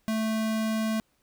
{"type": "tone", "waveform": "square", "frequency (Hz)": 220, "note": "A3", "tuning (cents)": 0, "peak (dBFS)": -26, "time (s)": [0.08, 1], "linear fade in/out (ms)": 0, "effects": ["pink hiss -70 dBFS RMS until 1.22 s"]}